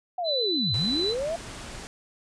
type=linear two-way sweep; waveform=sine; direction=down then up; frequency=740 to 92 to 687 Hz; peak=-26 dBFS; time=0.18-1.36 s; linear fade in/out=5 ms; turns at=0.74 s
type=tone with vibrato; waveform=sine; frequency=3998 Hz; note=B7; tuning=20 cents sharp; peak=-25 dBFS; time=0.24-1.15 s; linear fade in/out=50 ms; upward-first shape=sine; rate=7 Hz; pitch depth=10 cents each way
type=low-pass noise; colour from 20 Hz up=pink; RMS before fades=-40 dBFS; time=0.74-1.87 s; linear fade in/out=0 ms; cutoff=9600 Hz; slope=48 dB/octave
effects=none